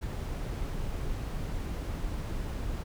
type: noise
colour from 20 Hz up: brown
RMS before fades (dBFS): -34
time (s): 0.01-2.84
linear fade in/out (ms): 20
effects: none